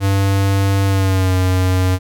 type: tone with pitch glide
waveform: square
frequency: 98 to 92.5 Hz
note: G2 to F#2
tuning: 0 to 0 cents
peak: -13 dBFS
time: 0-1.99 s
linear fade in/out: 50 ms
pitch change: -100 cents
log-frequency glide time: 0.86-1.34 s
effects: none